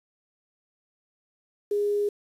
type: tone with quantisation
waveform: sine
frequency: 411 Hz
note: G#4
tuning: 18 cents flat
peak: -22 dBFS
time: 1.71-2.09 s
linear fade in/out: 5 ms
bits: 8
effects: resampled to 32000 Hz